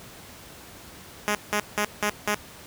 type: tone bursts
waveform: 5% pulse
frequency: 208.3 Hz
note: G#3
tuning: 5 cents sharp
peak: -11 dBFS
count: 5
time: 1.28-2.345 s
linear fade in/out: 0 ms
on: 69 ms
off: 180 ms
effects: pink hiss -45 dBFS RMS until 2.66 s + high-pass 60 Hz 12 dB/octave